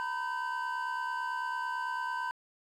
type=tone cluster; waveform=triangle; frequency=928 / 997 / 1542 Hz; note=A#5 / B5 / G6; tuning=-8 / +16 / -29 cents; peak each=-36 / -33 / -35 dBFS; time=0-2.31 s; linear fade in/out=0 ms; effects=tanh soft clip ceiling -22 dBFS